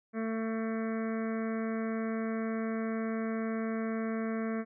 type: harmonic tone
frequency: 223.5 Hz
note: A3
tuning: 27 cents sharp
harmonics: 1 / 2 / 3 / 5 / 6 / 7 / 8 / 9 / 10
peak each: -32 / -38 / -42 / -46 / -48 / -49 / -50 / -51 / -52 dBFS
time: 0.13-4.65 s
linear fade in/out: 50 ms
effects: none